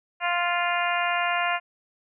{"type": "harmonic tone", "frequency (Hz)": 349.2, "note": "F4", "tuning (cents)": 0, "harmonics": [2, 3, 4, 5, 6, 7, 8], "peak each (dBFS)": [-27, -29, -30, -31, -32, -32, -33], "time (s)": [0.2, 1.6], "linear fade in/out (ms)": 50, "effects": []}